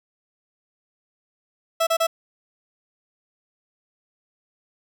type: tone bursts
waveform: 30% pulse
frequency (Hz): 659.3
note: E5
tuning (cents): 0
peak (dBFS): -15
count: 3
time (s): 1.8-2.07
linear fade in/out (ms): 10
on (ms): 70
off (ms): 30
effects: none